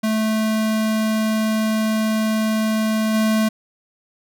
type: tone with level steps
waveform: square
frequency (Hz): 218.3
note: A3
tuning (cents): -13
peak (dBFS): -18 / -16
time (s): 0.03-3.49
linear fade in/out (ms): 10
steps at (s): 3.13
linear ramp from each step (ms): 20
effects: none